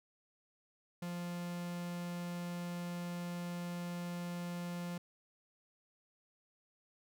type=tone; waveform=45% pulse; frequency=174.61 Hz; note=F3; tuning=in tune; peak=-39 dBFS; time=1.02-4.98 s; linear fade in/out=5 ms; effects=none